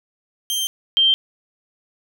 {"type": "tone pair in turn", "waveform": ["sawtooth", "sine"], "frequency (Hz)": [3148, 3148], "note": ["G7", "G7"], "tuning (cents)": [7, 7], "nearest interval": "unison", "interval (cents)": 0, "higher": "neither", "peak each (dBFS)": [-17, -12], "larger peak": "second", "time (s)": [[0.5, 0.67], [0.97, 1.14]], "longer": "neither", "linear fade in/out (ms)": 0, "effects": []}